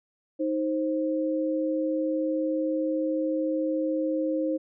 sine tone pair together, 313.4 / 527 Hz, D#4 / C5, +13 / +12 cents, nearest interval major sixth, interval 899 cents, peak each -26 / -28 dBFS, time 0.39-4.58 s, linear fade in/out 20 ms, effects none

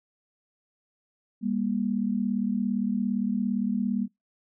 sine tone pair together, 200.7 / 238.2 Hz, G3 / A#3, +41 / +38 cents, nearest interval minor third, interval 297 cents, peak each -27 dBFS, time 1.41-4.08 s, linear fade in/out 50 ms, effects noise-tail reverb RT60 0.2 s tail -25 dB re dry

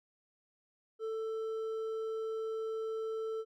triangle tone with hard clipping, 443.2 Hz, A4, 13 cents sharp, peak -36 dBFS, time 0.99-3.45 s, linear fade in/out 50 ms, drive 8 dB, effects none

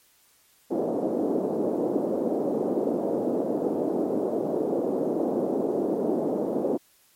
pink band-pass noise, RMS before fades -26 dBFS, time 0.7-6.78 s, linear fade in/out 20 ms, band 250 to 570 Hz, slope 24 dB/octave, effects white hiss -61 dBFS RMS until 7.15 s + MP3 64 kbps

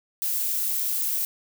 violet noise, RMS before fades -26 dBFS, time 0.22-1.25 s, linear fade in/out 0 ms, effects none

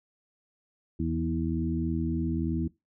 harmonic tone with a mistuned harmonic, 81.1 Hz, E2, 28 cents flat, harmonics 1 / 2 / 3 / 4, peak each -32 / -32 / -32 / -32 dBFS, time 0.99-2.68 s, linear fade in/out 10 ms, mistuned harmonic 2, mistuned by +22 cents, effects noise-tail reverb RT60 0.2 s tail -20 dB re dry

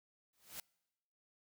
white noise with exponential growth, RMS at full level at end -43 dBFS, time 0.33-0.6 s, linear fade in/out 2 ms, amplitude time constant 58 ms, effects noise-tail reverb RT60 1.0 s tail -26 dB re dry

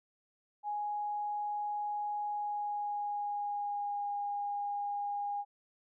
sine tone with pitch glide, 830.6 to 815.4 Hz, G#5 to G#5, 0 to -32 cents, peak -33 dBFS, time 0.63-5.45 s, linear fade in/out 50 ms, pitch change -32 cents, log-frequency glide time 2.26-4.12 s, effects none

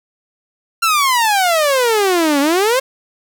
sawtooth exponential two-way sweep, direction down then up, 1385 to 273.8 to 546 Hz, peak -8 dBFS, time 0.82-2.8 s, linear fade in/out 10 ms, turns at 2.4 s, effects 8-bit

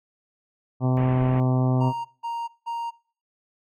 harmonic tone, 128.1 Hz, C3, 36 cents flat, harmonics 1 / 2 / 3 / 4 / 5 / 6 / 7 / 8 / 9, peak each -20 / -25 / -33 / -37 / -33 / -35 / -37 / -41 / -41 dBFS, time 0.8-1.93 s, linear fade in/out 50 ms
pink low-pass noise, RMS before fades -36 dBFS, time 0.97-1.4 s, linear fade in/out 0 ms, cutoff 2700 Hz, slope 48 dB/octave
triangle tone bursts, 932.3 Hz, A#5, in tune, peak -25 dBFS, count 3, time 1.8-2.91 s, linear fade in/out 20 ms, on 250 ms, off 180 ms
effects noise-tail reverb RT60 0.5 s tail -23 dB re dry

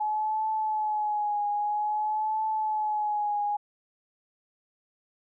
sine tone with vibrato, 848 Hz, G#5, 36 cents sharp, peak -25 dBFS, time 0-3.57 s, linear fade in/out 10 ms, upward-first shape triangle, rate 0.51 Hz, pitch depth 51 cents each way, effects none

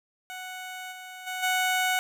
15% pulse tone with level steps, 740 Hz, F#5, in tune, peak -30 / -34 / -25 / -17 dBFS, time 0.3-1.99 s, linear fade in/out 0 ms, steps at 0.91 / 1.26 / 1.42 s, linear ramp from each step 20 ms, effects none

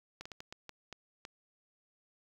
slowing click train, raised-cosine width 0.2 ms, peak -27 dBFS, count 8, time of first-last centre 0.21-1.251 s, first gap 45 ms, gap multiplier 1.39, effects 9-bit

